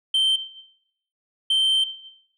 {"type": "tone bursts at uneven times", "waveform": "sine", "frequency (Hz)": 3117, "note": "G7", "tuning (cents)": -11, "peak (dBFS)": -14, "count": 2, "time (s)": [[0.14, 0.36], [1.5, 1.84]], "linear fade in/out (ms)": 5, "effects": ["noise-tail reverb RT60 0.8 s tail -17 dB re dry", "tanh soft clip ceiling -16 dBFS"]}